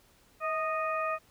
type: harmonic tone with a mistuned harmonic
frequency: 620 Hz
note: D#5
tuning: 6 cents flat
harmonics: 1 / 2 / 3 / 4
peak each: -33 / -31 / -41 / -39 dBFS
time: 0.4-1.19 s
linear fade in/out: 50 ms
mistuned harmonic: 1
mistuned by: +50 cents
effects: pink hiss -63 dBFS RMS until 1.3 s